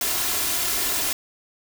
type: noise with comb filter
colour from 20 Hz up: white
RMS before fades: -24 dBFS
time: 0.01-1.13 s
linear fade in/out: 2 ms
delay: 2.9 ms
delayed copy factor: +0.5
effects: none